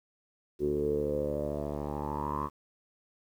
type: tone with low-pass filter sweep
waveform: 10% pulse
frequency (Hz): 73.42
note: D2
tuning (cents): 0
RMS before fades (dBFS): -32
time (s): 0.59-2.5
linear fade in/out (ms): 50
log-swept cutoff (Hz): 370 to 1100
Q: 8.6
effects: 10-bit